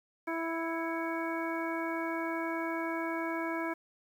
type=harmonic tone with a mistuned harmonic; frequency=329.6 Hz; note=E4; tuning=in tune; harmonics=1 / 2 / 3 / 4 / 5 / 7; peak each=-35 / -39 / -39 / -43 / -41 / -42 dBFS; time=0.27-3.74 s; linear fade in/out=10 ms; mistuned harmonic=7; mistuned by=-55 cents; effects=10-bit